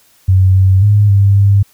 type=tone with pitch steps; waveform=sine; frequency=94.1 / 95 / 103.4 / 99.4 / 100 Hz; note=F#2 / F#2 / G#2 / G2 / G2; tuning=+30 / +46 / -7 / +25 / +35 cents; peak=-5 dBFS; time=0.28-1.63 s; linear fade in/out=10 ms; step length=270 ms; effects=white hiss -50 dBFS RMS until 1.73 s